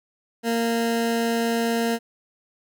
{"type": "tone", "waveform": "20% pulse", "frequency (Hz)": 231.2, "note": "A#3", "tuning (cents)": -14, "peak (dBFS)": -16, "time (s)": [0.43, 1.99], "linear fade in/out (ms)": 50, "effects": []}